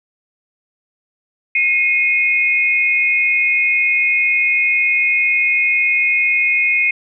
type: tone pair together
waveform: sine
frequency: 2151 / 2489 Hz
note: C7 / D#7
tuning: +47 / 0 cents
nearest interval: minor third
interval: 253 cents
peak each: -15 / -15 dBFS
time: 1.55-6.91 s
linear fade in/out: 5 ms
effects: none